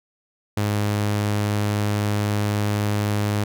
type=tone; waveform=sawtooth; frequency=103.83 Hz; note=G#2; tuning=in tune; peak=-16 dBFS; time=0.57-3.44 s; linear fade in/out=5 ms; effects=none